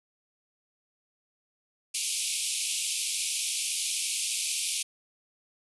white band-pass noise, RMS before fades -31 dBFS, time 1.94-4.83 s, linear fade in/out 10 ms, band 2300 to 11000 Hz, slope 96 dB/octave, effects none

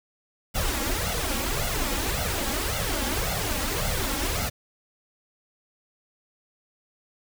pink noise with flanger, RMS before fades -27 dBFS, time 0.54-4.5 s, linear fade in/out 20 ms, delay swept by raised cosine 1.4 to 3.7 ms, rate 1.8 Hz, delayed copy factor +0.8, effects none

